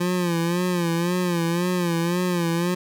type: tone with vibrato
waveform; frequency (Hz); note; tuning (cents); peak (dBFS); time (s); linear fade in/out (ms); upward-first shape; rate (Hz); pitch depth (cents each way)
25% pulse; 174; F3; -6; -17; 0-2.75; 10; sine; 1.9; 73
effects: none